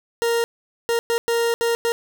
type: tone bursts at uneven times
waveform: 40% pulse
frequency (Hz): 466.2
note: A#4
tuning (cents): 0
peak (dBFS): -17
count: 6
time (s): 0.22-0.44 / 0.89-0.99 / 1.1-1.18 / 1.28-1.54 / 1.61-1.75 / 1.85-1.92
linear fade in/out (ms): 0
effects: none